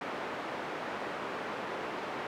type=band-pass noise; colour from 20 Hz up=pink; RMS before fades=-38 dBFS; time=0.01-2.27 s; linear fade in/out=2 ms; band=350 to 1800 Hz; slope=12 dB/octave; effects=none